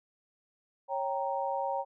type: chord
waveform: sine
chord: G diminished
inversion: second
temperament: equal with one note detuned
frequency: 551.2 / 784 / 932.3 Hz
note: Db5 / G5 / Bb5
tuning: -10 / 0 / 0 cents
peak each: -34 dBFS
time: 0.88-1.85 s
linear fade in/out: 50 ms
effects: none